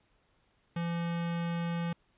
square tone with notch filter, 169.9 Hz, F3, 47 cents flat, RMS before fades -33 dBFS, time 0.76-1.93 s, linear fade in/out 5 ms, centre 380 Hz, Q 1.5, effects pink hiss -71 dBFS RMS until 2.17 s + resampled to 8000 Hz

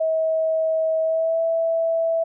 sine tone with pitch glide, 641 to 658.3 Hz, E5 to E5, -49 to -3 cents, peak -18 dBFS, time 0-2.24 s, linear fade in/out 10 ms, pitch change +46 cents, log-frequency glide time 1.01-1.41 s, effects none

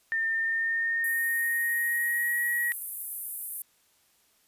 sine tone with pitch glide, 1806 to 1905.7 Hz, A6 to A#6, +45 to +38 cents, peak -25 dBFS, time 0.12-2.72 s, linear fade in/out 0 ms, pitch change +93 cents, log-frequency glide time 0.34-2.42 s
pink high-pass noise, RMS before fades -34 dBFS, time 1.04-3.62 s, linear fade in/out 2 ms, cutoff 10000 Hz, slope 48 dB/octave
effects white hiss -66 dBFS RMS until 4.47 s + resampled to 32000 Hz

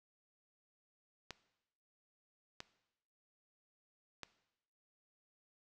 clicks, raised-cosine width 0.2 ms, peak -26 dBFS, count 3, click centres 1.307 / 2.604 / 4.233 s, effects noise-tail reverb RT60 0.9 s tail -17 dB re dry

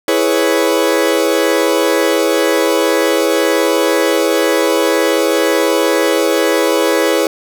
40% pulse chord, C# minor seventh, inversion first, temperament equal, 329.6 / 415.3 / 493.9 / 554.4 Hz, E4 / G#4 / B4 / C#5, 0 / 0 / 0 / 0 cents, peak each -16 dBFS, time 0.08-7.27 s, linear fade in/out 2 ms, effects none

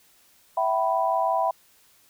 sine chord, E minor, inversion none, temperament equal with one note detuned, 659.3 / 764.8 / 987.8 Hz, E5 / G5 / B5, 0 / -43 / 0 cents, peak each -25 dBFS, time 0.57-1.51 s, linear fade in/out 5 ms, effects white hiss -59 dBFS RMS until 2.09 s

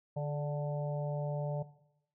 harmonic tone with a mistuned harmonic, 146.83 Hz, D3, in tune, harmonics 1 / 3 / 4 / 5 / 6, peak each -34 / -47 / -38 / -46 / -48 dBFS, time 0.16-1.63 s, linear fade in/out 10 ms, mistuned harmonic 3, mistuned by -39 cents, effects noise-tail reverb RT60 0.8 s tail -17 dB re dry

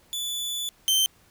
sawtooth tone pair in turn, 3470 / 3108 Hz, A7 / G7, -25 / -16 cents, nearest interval major second, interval 191 cents, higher first, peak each -25 / -16 dBFS, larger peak second, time 0.13-0.69 / 0.88-1.06 s, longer first, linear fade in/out 0 ms, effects pink hiss -59 dBFS RMS until 1.3 s

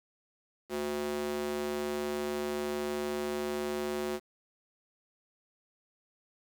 square tone with high-pass filter, 73.42 Hz, D2, in tune, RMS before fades -34 dBFS, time 0.69-4.2 s, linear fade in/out 50 ms, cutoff 330 Hz, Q 2.4, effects 9-bit

